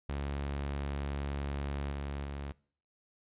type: tone with level steps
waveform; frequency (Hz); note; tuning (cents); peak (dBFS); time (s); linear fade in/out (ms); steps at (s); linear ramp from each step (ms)
sawtooth; 70.5; C#2; +30; -30 / -32 / -34; 0.09-2.52; 0; 1.91 / 2.24; 10
effects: noise-tail reverb RT60 0.5 s tail -23 dB re dry + resampled to 8000 Hz